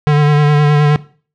square tone with vibrato, 148 Hz, D3, 14 cents sharp, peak -8 dBFS, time 0.07-0.96 s, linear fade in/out 0 ms, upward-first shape sine, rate 9.6 Hz, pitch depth 25 cents each way, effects noise-tail reverb RT60 0.4 s tail -18 dB re dry + low-pass 3000 Hz 12 dB/octave

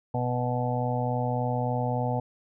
harmonic tone, 123.47 Hz, B2, in tune, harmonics 1 / 2 / 4 / 5 / 6 / 7, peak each -28 / -33 / -33 / -35 / -33 / -34 dBFS, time 0.14-2.2 s, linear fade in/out 5 ms, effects none

